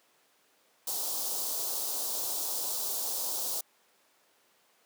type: band-stop noise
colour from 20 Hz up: white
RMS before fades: -33 dBFS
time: 0.87-3.61 s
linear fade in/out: 5 ms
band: 1000 to 4000 Hz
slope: 24 dB/octave
effects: pink hiss -66 dBFS RMS until 4.85 s + high-pass 400 Hz 12 dB/octave